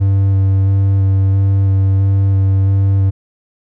triangle tone with vibrato, 97.2 Hz, G2, 14 cents flat, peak -7 dBFS, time 0-3.11 s, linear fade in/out 20 ms, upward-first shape square, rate 1.5 Hz, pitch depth 10 cents each way, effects none

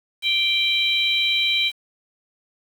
harmonic tone, 784 Hz, G5, in tune, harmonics 3 / 4 / 5, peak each -22 / -22 / -22 dBFS, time 0.22-1.72 s, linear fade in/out 50 ms, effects 7-bit

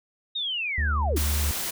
sine linear sweep, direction down, 3771 to 226.2 Hz, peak -26 dBFS, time 0.35-1.19 s, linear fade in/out 10 ms
triangle tone with vibrato, 73.8 Hz, D2, 9 cents sharp, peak -21 dBFS, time 0.78-1.51 s, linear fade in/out 0 ms, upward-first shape square, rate 5.5 Hz, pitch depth 11 cents each way
white noise, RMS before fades -30 dBFS, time 1.16-1.71 s, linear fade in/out 10 ms
effects none

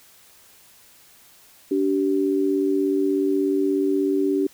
sine tone pair together, 288.4 / 385 Hz, D4 / G4, -31 / -31 cents, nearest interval perfect fourth, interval 500 cents, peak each -21 dBFS, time 1.71-4.47 s, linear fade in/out 5 ms, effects white hiss -52 dBFS RMS until 4.53 s

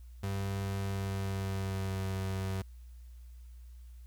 35% pulse tone with pitch glide, 98 to 95.54 Hz, G2 to G2, 0 to -44 cents, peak -31 dBFS, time 0.23-2.62 s, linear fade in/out 5 ms, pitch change -44 cents, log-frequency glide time 0.75-2.09 s, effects added 60 Hz sine -47 dBFS peak until 4.06 s + white hiss -70 dBFS RMS until 4.06 s

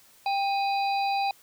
harmonic tone with a mistuned harmonic, 793 Hz, G5, 20 cents sharp, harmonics 1 / 3 / 5 / 6, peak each -24 / -34 / -38 / -40 dBFS, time 0.26-1.31 s, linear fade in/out 2 ms, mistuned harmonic 3, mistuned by +84 cents, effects white hiss -57 dBFS RMS until 1.42 s

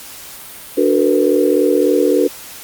sine chord, B minor seventh, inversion first, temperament equal with one note detuned, 293.7 / 370 / 450.3 / 493.9 Hz, D4 / F#4 / A4 / B4, 0 / 0 / +40 / 0 cents, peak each -16 dBFS, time 0.77-2.28 s, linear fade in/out 10 ms, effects white hiss -34 dBFS RMS until 2.63 s + Opus 48 kbps

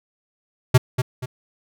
square tone with echo, 126.5 Hz, B2, 42 cents sharp, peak -9 dBFS, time 0.74-0.78 s, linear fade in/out 10 ms, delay 240 ms, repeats 2, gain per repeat -9 dB, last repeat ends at 1.26 s, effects none

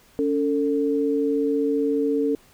sine tone pair together, 281.8 / 447.3 Hz, C#4 / A4, +29 / +28 cents, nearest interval minor sixth, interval 799 cents, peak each -22 dBFS, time 0.19-2.35 s, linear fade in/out 0 ms, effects pink hiss -55 dBFS RMS until 2.53 s

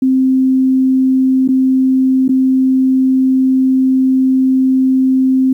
sine tone with dropouts, 261.6 Hz, C4, in tune, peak -8 dBFS, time 0.02-5.53 s, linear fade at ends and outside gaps 5 ms, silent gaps 1.478-1.487 / 2.281-2.291 s, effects 8-bit

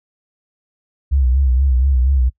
sine tone with vibrato, 65.41 Hz, C2, in tune, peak -11 dBFS, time 1.11-2.3 s, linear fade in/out 20 ms, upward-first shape sine, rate 4.2 Hz, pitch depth 100 cents each way, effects noise-tail reverb RT60 0.1 s tail -23 dB re dry

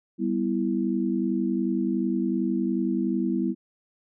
sine chord, E minor, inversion first, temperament equal, 196 / 246.9 / 329.6 Hz, G3 / B3 / E4, 0 / 0 / 0 cents, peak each -27 dBFS, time 0.18-3.55 s, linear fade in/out 50 ms, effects none

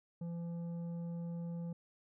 sine tone with tanh clipping, 170 Hz, F3, 46 cents flat, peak -40 dBFS, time 0.21-1.73 s, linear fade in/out 5 ms, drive 8 dB, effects none

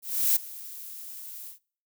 violet noise with ADSR envelope, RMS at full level -21 dBFS, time 0.02-1.59 s, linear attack 340 ms, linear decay 10 ms, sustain -20 dB, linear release 120 ms, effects noise-tail reverb RT60 0.5 s tail -25 dB re dry

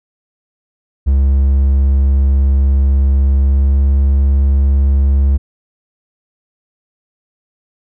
triangle tone with pitch glide, 68.2 to 68.87 Hz, C#2 to C#2, -28 to -11 cents, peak -6 dBFS, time 1.06-5.38 s, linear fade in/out 20 ms, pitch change +17 cents, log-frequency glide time 3.43-3.79 s, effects none

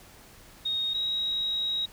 sine tone pair in turn, 3729 / 3812 Hz, A#7 / A#7, 0 / +38 cents, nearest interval unison, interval 38 cents, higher second, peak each -26 dBFS, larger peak neither, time 0.65-0.94 / 0.94-1.86 s, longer second, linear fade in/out 10 ms, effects pink hiss -52 dBFS RMS until 1.92 s

